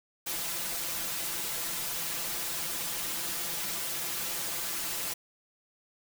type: noise with comb filter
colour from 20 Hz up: white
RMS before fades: -34 dBFS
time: 0.26-5.14 s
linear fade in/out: 10 ms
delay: 5.9 ms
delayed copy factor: +0.95
effects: none